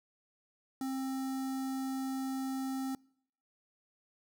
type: tone with notch filter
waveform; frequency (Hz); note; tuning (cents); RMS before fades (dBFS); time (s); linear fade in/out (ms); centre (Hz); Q
square; 265; C4; +22; -36; 0.81-2.95; 2; 2600; 0.83
effects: noise-tail reverb RT60 0.7 s tail -26 dB re dry